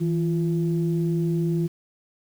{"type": "tone pair together", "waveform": "sine", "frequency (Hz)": [163.24, 345], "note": ["E3", "F4"], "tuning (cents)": [-17, -21], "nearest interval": "octave + minor second", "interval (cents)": 1296, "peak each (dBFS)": [-21, -26], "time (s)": [0, 1.68], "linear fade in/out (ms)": 20, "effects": ["tanh soft clip ceiling -13 dBFS", "8-bit"]}